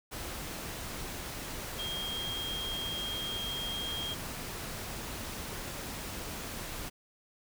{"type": "tone in noise", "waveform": "sine", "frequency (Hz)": 3230, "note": "G#7", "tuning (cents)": -49, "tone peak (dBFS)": -35, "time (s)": [1.78, 4.15], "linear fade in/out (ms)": 20, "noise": "pink", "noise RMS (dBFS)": -40, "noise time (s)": [0.11, 6.9], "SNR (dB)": 2, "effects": []}